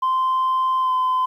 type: tone with pitch glide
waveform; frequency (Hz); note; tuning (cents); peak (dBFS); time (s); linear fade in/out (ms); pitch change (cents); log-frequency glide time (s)
sine; 1039 to 1024.1; C6 to C6; -12 to -37; -15; 0.02-1.26; 10; -25; 0.8-0.92
effects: tanh soft clip ceiling -15 dBFS + 9-bit